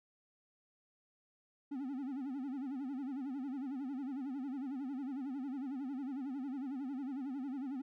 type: tone with vibrato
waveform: triangle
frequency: 268.6 Hz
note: C4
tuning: 46 cents sharp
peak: -36 dBFS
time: 1.71-7.82 s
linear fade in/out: 10 ms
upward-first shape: sine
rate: 11 Hz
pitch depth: 140 cents each way
effects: none